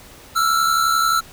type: tone pair together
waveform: square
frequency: 1325.5 / 1396.9 Hz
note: E6 / F6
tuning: +9 / 0 cents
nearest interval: minor second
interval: 91 cents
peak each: -17 / -22 dBFS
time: 0.35-1.21 s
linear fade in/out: 20 ms
effects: pink hiss -43 dBFS RMS until 1.32 s